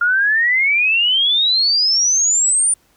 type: exponential sweep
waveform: sine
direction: up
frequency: 1396.9 to 9397 Hz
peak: -12 dBFS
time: 0.01-2.74 s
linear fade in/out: 5 ms
effects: pink hiss -57 dBFS RMS until 2.96 s